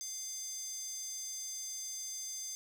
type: tone with high-pass filter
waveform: square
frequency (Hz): 698.5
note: F5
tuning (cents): 0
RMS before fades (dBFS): -42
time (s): 0.01-2.55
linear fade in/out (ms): 0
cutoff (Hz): 5900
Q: 8.3
effects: 12-bit